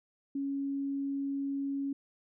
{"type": "tone", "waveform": "sine", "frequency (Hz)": 277.2, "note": "C#4", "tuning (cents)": 0, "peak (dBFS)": -31, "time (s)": [0.35, 1.93], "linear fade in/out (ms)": 5, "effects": []}